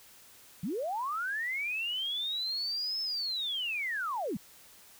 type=linear two-way sweep; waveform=sine; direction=up then down; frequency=150.9 to 5274 to 150.9 Hz; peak=-31 dBFS; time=0.63-4.37 s; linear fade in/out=5 ms; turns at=3.01 s; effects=white hiss -56 dBFS RMS until 4.99 s